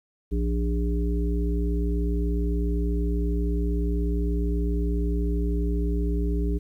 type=harmonic tone with a mistuned harmonic; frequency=58.27 Hz; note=A#1; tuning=in tune; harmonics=1 / 3 / 5 / 7; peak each=-23 / -31 / -32 / -33 dBFS; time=0.31-6.59 s; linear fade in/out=20 ms; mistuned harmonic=5; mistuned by=+23 cents; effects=10-bit